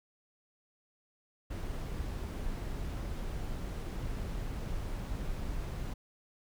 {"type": "noise", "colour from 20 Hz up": "brown", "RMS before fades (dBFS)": -37, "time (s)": [1.5, 5.94], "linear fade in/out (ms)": 10, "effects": []}